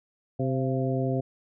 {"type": "harmonic tone with a mistuned harmonic", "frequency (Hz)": 130.8, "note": "C3", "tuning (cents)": 0, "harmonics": [1, 2, 3, 4, 5], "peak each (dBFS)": [-27, -30, -32, -33, -34], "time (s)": [0.39, 1.21], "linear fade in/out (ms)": 10, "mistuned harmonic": 5, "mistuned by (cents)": 58, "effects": []}